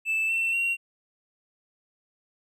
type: tone with pitch steps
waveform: triangle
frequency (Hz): 2637 / 2691 / 2746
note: E7 / E7 / F7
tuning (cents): 0 / +35 / -30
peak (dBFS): -21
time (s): 0.05-0.77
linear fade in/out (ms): 50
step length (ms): 240
effects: tanh soft clip ceiling -17 dBFS